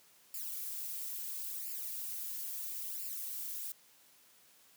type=noise with flanger; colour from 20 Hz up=violet; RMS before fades=-41 dBFS; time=0.34-3.72 s; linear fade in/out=2 ms; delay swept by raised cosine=0.41 to 4.51 ms; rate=0.74 Hz; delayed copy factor=+0.95; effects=white hiss -64 dBFS RMS until 4.76 s + high-pass 100 Hz 12 dB/octave